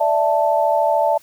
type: chord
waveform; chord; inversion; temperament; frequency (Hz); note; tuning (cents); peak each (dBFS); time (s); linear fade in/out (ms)
sine; D suspended second; none; just; 587.3 / 660.7 / 881; D5 / E5 / A5; 0 / +4 / +2; -19 / -18 / -18; 0-1.18; 10
effects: white hiss -51 dBFS RMS until 1.22 s